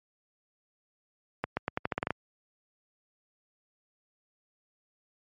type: accelerating click train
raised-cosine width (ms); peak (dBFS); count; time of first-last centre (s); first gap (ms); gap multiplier
0.5; -13; 10; 1.44-2.106; 130; 0.85
effects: high-pass 80 Hz 12 dB/octave + MP3 48 kbps